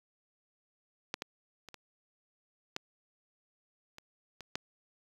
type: clicks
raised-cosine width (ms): 0.2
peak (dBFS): -16 / -19 / -30 / -29 / -17 / -30 / -27 / -16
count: 8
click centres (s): 1.141 / 1.221 / 1.687 / 1.743 / 2.764 / 3.984 / 4.407 / 4.555
effects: high-pass 100 Hz 12 dB/octave + 8-bit